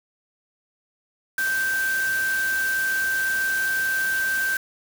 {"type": "tone in noise", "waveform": "sine", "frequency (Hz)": 1562, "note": "G6", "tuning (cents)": -7, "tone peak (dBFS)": -21, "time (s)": [1.38, 4.57], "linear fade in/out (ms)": 2, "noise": "white", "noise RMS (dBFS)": -33, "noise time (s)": [1.38, 4.57], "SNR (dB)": 9, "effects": []}